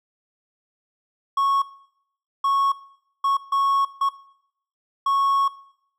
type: tone bursts at uneven times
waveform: triangle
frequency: 1103 Hz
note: C#6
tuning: 9 cents flat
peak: -16 dBFS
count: 6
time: 1.37-1.62 / 2.44-2.72 / 3.24-3.37 / 3.52-3.85 / 4.01-4.09 / 5.06-5.48 s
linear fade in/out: 5 ms
effects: noise-tail reverb RT60 0.7 s tail -18 dB re dry